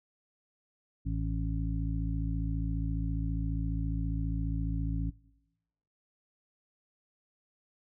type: harmonic tone with a mistuned harmonic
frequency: 54.7 Hz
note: A1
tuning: 9 cents flat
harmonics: 1 / 2 / 3 / 5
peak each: -32 / -35 / -37 / -39 dBFS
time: 1.05-5.11 s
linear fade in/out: 20 ms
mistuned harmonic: 5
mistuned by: +19 cents
effects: noise-tail reverb RT60 1.0 s tail -22 dB re dry